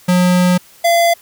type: tone pair in turn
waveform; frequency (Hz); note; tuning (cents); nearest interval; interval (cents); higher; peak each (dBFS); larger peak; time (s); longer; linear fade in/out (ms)
square; 180 / 681.8; F#3 / F5; -47 / -42; octave + major seventh; 2305; second; -10; neither; 0.08-0.58 / 0.84-1.14; first; 10
effects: white hiss -45 dBFS RMS until 1.21 s